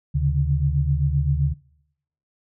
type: tone cluster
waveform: sine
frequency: 74.9 / 137.3 / 145 Hz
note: D2 / C#3 / D3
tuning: +35 / -16 / -22 cents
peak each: -22 dBFS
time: 0.14-1.54 s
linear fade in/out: 20 ms
effects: noise-tail reverb RT60 0.8 s tail -24 dB re dry